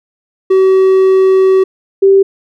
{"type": "tone pair in turn", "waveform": ["triangle", "sine"], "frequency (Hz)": [380, 390.2], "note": ["F#4", "G4"], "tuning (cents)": [46, -8], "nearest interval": "unison", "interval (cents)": 46, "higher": "second", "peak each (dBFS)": -3, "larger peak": "neither", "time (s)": [[0.5, 1.64], [2.02, 2.23]], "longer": "first", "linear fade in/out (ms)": 10, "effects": []}